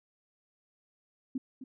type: tone with echo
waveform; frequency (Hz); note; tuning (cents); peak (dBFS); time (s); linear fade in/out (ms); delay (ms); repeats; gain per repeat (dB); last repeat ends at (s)
sine; 260.7; C4; -6; -30; 1.35-1.38; 5; 260; 1; -11; 1.64
effects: none